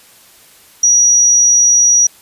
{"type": "tone", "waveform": "sine", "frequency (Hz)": 5790, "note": "F#8", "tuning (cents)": -38, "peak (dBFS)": -6, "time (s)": [0.83, 2.07], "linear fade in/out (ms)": 5, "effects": ["white hiss -44 dBFS RMS until 2.21 s", "resampled to 32000 Hz"]}